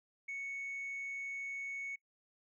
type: tone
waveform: sine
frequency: 2217 Hz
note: C#7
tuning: in tune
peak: -37 dBFS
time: 0.28-1.96 s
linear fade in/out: 10 ms
effects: noise-tail reverb RT60 0.1 s tail -26 dB re dry + tanh soft clip ceiling -37 dBFS